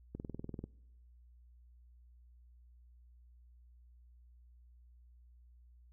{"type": "click train", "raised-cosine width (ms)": 3, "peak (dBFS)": -29, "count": 11, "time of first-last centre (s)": [0.15, 0.64], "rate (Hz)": 20.4, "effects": ["noise-tail reverb RT60 1.0 s tail -25 dB re dry", "added 60 Hz sine -58 dBFS peak until 5.92 s"]}